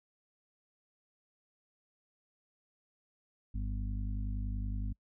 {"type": "harmonic tone", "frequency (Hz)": 50.7, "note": "G#1", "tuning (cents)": -41, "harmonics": [1, 2, 4, 5], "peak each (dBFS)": [-34, -40, -46, -48], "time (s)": [3.54, 4.93], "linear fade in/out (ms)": 10, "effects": ["noise-tail reverb RT60 0.1 s tail -26 dB re dry"]}